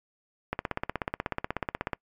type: click train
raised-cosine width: 0.5 ms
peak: -13 dBFS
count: 24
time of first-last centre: 0.53-1.932 s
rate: 16.4 Hz
effects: noise-tail reverb RT60 0.1 s tail -25 dB re dry + MP3 96 kbps